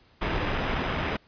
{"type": "noise with sample-and-hold", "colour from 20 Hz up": "pink", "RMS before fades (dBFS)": -28, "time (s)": [0.21, 1.17], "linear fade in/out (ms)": 10, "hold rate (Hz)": 4410, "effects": ["pink hiss -60 dBFS RMS until 1.27 s", "resampled to 11025 Hz"]}